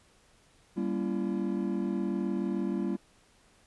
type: chord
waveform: triangle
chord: G diminished seventh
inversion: none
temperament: just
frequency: 196 / 235.2 / 282.2 / 338.7 Hz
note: G3 / Bb3 / Db4 / Fb4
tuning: 0 / +16 / +31 / +47 cents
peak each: -30 / -33 / -35 / -32 dBFS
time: 0.76-2.97 s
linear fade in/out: 20 ms
effects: pink hiss -63 dBFS RMS until 3.66 s + resampled to 24000 Hz